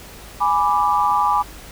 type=chord; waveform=sine; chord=G# diminished; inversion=none; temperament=equal; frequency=830.6 / 987.8 / 1174.7 Hz; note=G#5 / B5 / D6; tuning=0 / 0 / 0 cents; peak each=-19 dBFS; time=0.4-1.43 s; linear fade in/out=20 ms; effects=added 50 Hz sine -42 dBFS peak until 1.71 s + pink hiss -40 dBFS RMS until 1.71 s